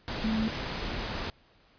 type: tone in noise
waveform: sine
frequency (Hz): 220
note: A3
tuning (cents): 0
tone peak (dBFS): -26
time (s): 0.24-0.48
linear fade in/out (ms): 0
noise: pink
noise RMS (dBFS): -34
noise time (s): 0.08-1.3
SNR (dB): +5
effects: pink hiss -62 dBFS RMS until 1.78 s + resampled to 11025 Hz